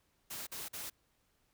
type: noise bursts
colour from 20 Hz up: white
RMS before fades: -43 dBFS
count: 3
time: 0.3-0.9 s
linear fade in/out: 10 ms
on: 170 ms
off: 45 ms
effects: pink hiss -75 dBFS RMS until 1.53 s